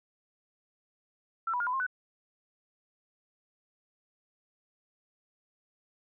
sine tone with pitch steps, 1341 / 983 / 1418 / 1001 / 1064 / 1496 Hz, E6 / B5 / F6 / B5 / C6 / F#6, +29 / -8 / +26 / +23 / +29 / +19 cents, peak -28 dBFS, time 1.47-1.866 s, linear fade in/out 5 ms, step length 66 ms, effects none

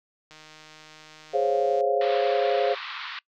click train, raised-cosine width 0.2 ms, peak -30 dBFS, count 233, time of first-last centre 0.31-1.807 s, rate 155 Hz
sine chord, Db major seventh, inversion second, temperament equal, 415.3 / 523.3 / 554.4 / 698.5 Hz, Ab4 / C5 / Db5 / F5, 0 / 0 / 0 / 0 cents, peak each -26 dBFS, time 1.33-2.75 s, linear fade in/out 20 ms
pink band-pass noise, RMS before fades -36 dBFS, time 2.01-3.19 s, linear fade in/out 2 ms, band 1000 to 4300 Hz, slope 48 dB/octave
effects noise-tail reverb RT60 0.1 s tail -23 dB re dry

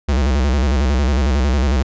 square tone with vibrato, 67.5 Hz, C#2, 45 cents flat, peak -14 dBFS, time 0.08-1.83 s, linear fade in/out 10 ms, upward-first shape square, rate 11 Hz, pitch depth 120 cents each way, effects resampled to 16000 Hz

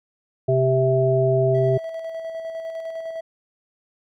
harmonic tone, 130.81 Hz, C3, in tune, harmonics 1 / 3 / 5, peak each -20 / -20 / -20 dBFS, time 0.48-1.78 s, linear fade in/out 10 ms
triangle tone with tremolo, 654 Hz, E5, 14 cents flat, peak -25 dBFS, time 1.54-3.21 s, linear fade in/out 10 ms, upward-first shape square, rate 9.9 Hz, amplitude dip 35%
effects none

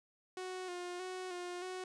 sawtooth tone with vibrato, 362.5 Hz, F#4, 35 cents flat, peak -37 dBFS, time 0.37-1.84 s, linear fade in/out 2 ms, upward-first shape square, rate 1.6 Hz, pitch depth 34 cents each way, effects resampled to 22050 Hz

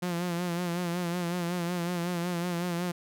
sawtooth tone with vibrato, 174.61 Hz, F3, in tune, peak -25 dBFS, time 0.02-2.92 s, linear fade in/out 10 ms, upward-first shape sine, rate 5.4 Hz, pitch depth 55 cents each way, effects none

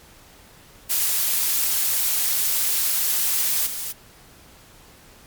blue noise with level steps, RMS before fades -21 / -29 dBFS, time 0.89-3.93 s, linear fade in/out 20 ms, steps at 3.66 s, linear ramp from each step 10 ms, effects pink hiss -49 dBFS RMS until 5.26 s + MP3 96 kbps

